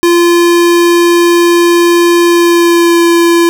square tone with pitch glide, 344.7 to 340.2 Hz, F4 to F4, -23 to -45 cents, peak -5 dBFS, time 0.03-3.49 s, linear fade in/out 0 ms, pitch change -22 cents, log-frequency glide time 2.26-3.02 s, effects none

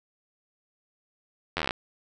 slowing click train, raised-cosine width 0.3 ms, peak -11 dBFS, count 11, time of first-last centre 1.57-1.708 s, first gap 11 ms, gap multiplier 1.05, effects none

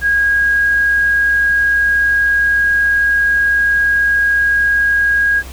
sine tone, 1638 Hz, G#6, 24 cents flat, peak -10 dBFS, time 0.01-5.43 s, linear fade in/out 50 ms, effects added 64 Hz sine -29 dBFS peak until 5.52 s + pink hiss -36 dBFS RMS until 5.52 s

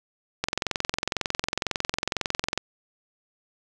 click train, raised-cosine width 0.2 ms, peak -7 dBFS, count 48, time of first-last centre 0.44-2.576 s, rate 22 Hz, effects none

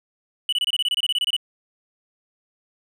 triangle tone bursts, 2960 Hz, F#7, in tune, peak -17 dBFS, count 15, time 0.49-1.365 s, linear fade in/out 2 ms, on 35 ms, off 25 ms, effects none

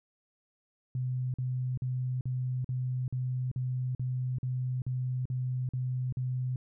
sine tone bursts, 127.2 Hz, C3, 48 cents flat, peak -29 dBFS, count 13, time 0.95-6.56 s, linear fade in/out 2 ms, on 390 ms, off 45 ms, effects none

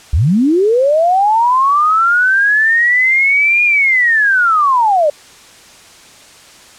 sine linear two-way sweep, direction up then down, 57.1 to 2446 to 567 Hz, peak -8 dBFS, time 0.13-5.1 s, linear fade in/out 5 ms, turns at 3.64 s, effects white hiss -40 dBFS RMS until 6.78 s + low-pass 8000 Hz 12 dB/octave

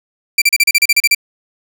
sawtooth tone bursts, 2349 Hz, D7, in tune, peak -4 dBFS, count 11, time 0.38-1.148 s, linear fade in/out 5 ms, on 38 ms, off 35 ms, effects none

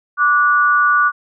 sine tone pair together, 1168 / 1460 Hz, D6 / F#6, -10 / -24 cents, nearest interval major third, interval 386 cents, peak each -13 dBFS, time 0.17-1.12 s, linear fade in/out 50 ms, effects none

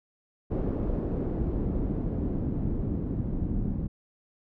pink noise with low-pass filter sweep, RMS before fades -29 dBFS, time 0.5-3.88 s, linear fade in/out 20 ms, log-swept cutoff 410 to 220 Hz, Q 1.2, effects none

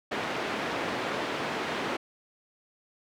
pink band-pass noise, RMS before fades -32 dBFS, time 0.11-1.97 s, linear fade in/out 10 ms, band 270 to 2700 Hz, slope 12 dB/octave, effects none

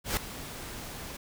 pink noise with ADSR envelope, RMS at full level -27 dBFS, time 0.04-1.17 s, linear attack 130 ms, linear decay 3 ms, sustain -14 dB, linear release 7 ms, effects none

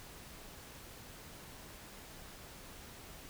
silence, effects pink hiss -52 dBFS RMS until 3.29 s

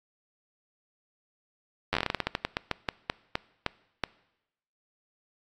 slowing click train, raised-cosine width 0.3 ms, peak -10 dBFS, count 21, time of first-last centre 1.93-4.038 s, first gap 10 ms, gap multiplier 1.21, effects noise-tail reverb RT60 0.9 s tail -22 dB re dry + AAC 64 kbps

